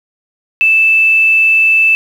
sine tone with quantisation, 2637 Hz, E7, in tune, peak -6 dBFS, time 0.61-1.95 s, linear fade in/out 0 ms, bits 6, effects none

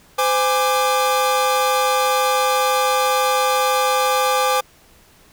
45% pulse tone cluster, 514 / 824 / 1182 Hz, C5 / G#5 / D6, -31 / -14 / +11 cents, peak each -20 dBFS, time 0.18-4.61 s, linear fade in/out 10 ms, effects pink hiss -51 dBFS RMS until 5.32 s

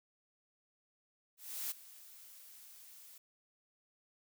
blue noise with ADSR envelope, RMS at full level -38 dBFS, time 1.37-3.18 s, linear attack 340 ms, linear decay 14 ms, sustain -18 dB, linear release 4 ms, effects none

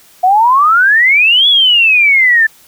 sine exponential two-way sweep, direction up then down, 713 to 3444 to 1745 Hz, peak -5 dBFS, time 0.23-2.47 s, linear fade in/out 10 ms, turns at 1.48 s, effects white hiss -44 dBFS RMS until 2.67 s

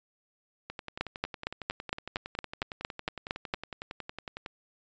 two click trains, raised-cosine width 0.3 ms, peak -22 / -13 dBFS, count 42 / 12, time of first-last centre 0.7-4.461 / 1.01-3.539 s, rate 10.9 / 4.35 Hz, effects resampled to 16000 Hz

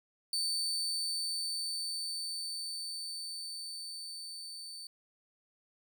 35% pulse tone with level ramp, 4543 Hz, C#8, 42 cents sharp, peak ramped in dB -29 to -42 dBFS, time 0.33-4.87 s, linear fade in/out 2 ms, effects none

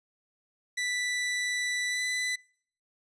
sawtooth tone with pitch glide, 1975.5 to 1996.1 Hz, B6 to B6, 0 to +18 cents, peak -25 dBFS, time 0.77-2.36 s, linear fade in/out 10 ms, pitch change +18 cents, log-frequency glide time 1.89-2.02 s, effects noise-tail reverb RT60 0.6 s tail -25 dB re dry + resampled to 22050 Hz

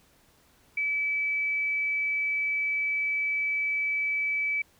sine tone, 2300 Hz, D7, 37 cents flat, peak -25 dBFS, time 0.77-4.62 s, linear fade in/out 5 ms, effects pink hiss -62 dBFS RMS until 4.79 s

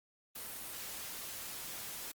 white noise, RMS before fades -44 dBFS, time 0.35-2.12 s, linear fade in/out 10 ms, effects Opus 32 kbps

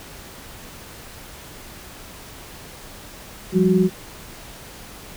sine tone cluster, 176 / 196.6 / 370.5 Hz, F3 / G3 / F#4, +14 / +5 / +2 cents, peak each -18 dBFS, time 3.52-3.9 s, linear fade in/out 50 ms, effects pink hiss -40 dBFS RMS until 5.16 s

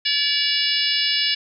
harmonic tone, 574 Hz, D5, 40 cents flat, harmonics 3 / 4 / 5 / 6 / 7 / 8 / 9, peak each -29 / -28 / -23 / -27 / -26 / -28 / -24 dBFS, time 0.05-1.35 s, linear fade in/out 10 ms, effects none

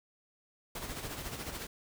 pink noise with tremolo, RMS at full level -39 dBFS, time 0.75-1.67 s, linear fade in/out 5 ms, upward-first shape sine, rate 14 Hz, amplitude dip 50%, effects none

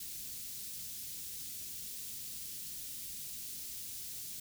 white band-stop noise, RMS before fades -44 dBFS, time 0-4.4 s, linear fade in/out 5 ms, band 220 to 4000 Hz, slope 12 dB/octave, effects none

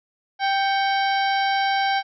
harmonic tone with a mistuned harmonic, 784 Hz, G5, in tune, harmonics 1 / 2 / 3 / 4 / 5 / 6 / 7, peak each -20 / -26 / -30 / -32 / -34 / -36 / -37 dBFS, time 0.39-2.03 s, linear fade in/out 50 ms, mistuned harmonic 3, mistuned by -91 cents, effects none

